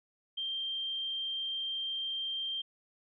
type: tone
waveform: sine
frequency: 3167 Hz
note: G7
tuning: 17 cents sharp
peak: -33 dBFS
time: 0.37-2.62 s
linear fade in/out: 10 ms
effects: none